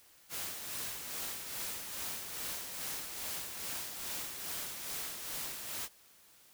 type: noise with tremolo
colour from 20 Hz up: white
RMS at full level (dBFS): -39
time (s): 0.29-5.89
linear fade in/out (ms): 50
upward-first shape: sine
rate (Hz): 2.4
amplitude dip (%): 45
effects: white hiss -62 dBFS RMS until 6.53 s